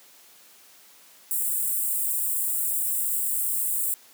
white high-pass noise, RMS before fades -26 dBFS, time 1.31-3.94 s, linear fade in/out 0 ms, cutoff 7600 Hz, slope 96 dB/octave, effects white hiss -53 dBFS RMS until 4.13 s + high-pass 200 Hz 12 dB/octave

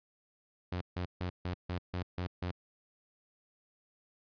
sawtooth tone bursts, 89.7 Hz, F2, 47 cents sharp, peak -30 dBFS, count 8, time 0.72-2.514 s, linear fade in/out 5 ms, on 93 ms, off 150 ms, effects resampled to 11025 Hz

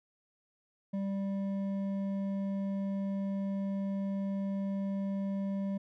sine tone with hard clipping, 196.3 Hz, G3, 3 cents sharp, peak -33 dBFS, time 0.93-5.78 s, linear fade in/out 10 ms, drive 7 dB, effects none

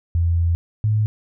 sine tone pair in turn, 84.6 / 107.36 Hz, E2 / A2, +45 / -42 cents, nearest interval major third, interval 413 cents, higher second, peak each -15 dBFS, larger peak neither, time 0.15-0.55 / 0.84-1.06 s, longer first, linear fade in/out 0 ms, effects none

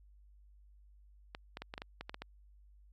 clicks, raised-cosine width 0.3 ms, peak -26 dBFS, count 10, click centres 1.349 / 1.571 / 1.62 / 1.739 / 1.779 / 1.819 / 2.01 / 2.095 / 2.144 / 2.22 s, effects added 50 Hz sine -58 dBFS peak until 2.92 s + AAC 64 kbps

